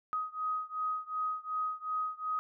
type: beating tone pair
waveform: sine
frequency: 1255 / 1257.7 Hz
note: D#6 / D#6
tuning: +15 / +18 cents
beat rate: 2.7 Hz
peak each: -35 / -36 dBFS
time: 0.13-2.39 s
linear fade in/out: 0 ms
effects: none